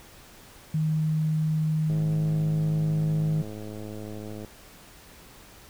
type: tone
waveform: sine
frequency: 156.1 Hz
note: D#3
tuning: 6 cents sharp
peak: -22 dBFS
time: 0.74-3.42 s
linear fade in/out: 5 ms
type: click train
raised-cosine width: 2 ms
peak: -26 dBFS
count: 271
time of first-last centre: 1.9-4.447 s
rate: 106 Hz
effects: pink hiss -50 dBFS RMS until 5.69 s